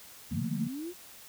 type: linear sweep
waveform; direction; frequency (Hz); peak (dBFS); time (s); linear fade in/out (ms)
sine; up; 65.41 to 370; -35; 0.3-0.94; 50
type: chord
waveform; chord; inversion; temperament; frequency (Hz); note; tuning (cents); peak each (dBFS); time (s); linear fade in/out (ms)
sine; Bb major seventh; first; equal; 146.83 / 174.61 / 220 / 233.1; D3 / F3 / A3 / Bb3; 0 / 0 / 0 / 0; -36; 0.31-0.68; 10
effects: white hiss -51 dBFS RMS until 1.28 s